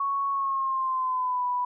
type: tone with pitch glide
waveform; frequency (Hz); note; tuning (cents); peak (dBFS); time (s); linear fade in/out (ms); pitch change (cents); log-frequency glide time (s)
sine; 1108.7 to 987.7; C#6 to B5; 0 to 0; -24; 0-1.65; 5; -200; 0.31-1.45
effects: none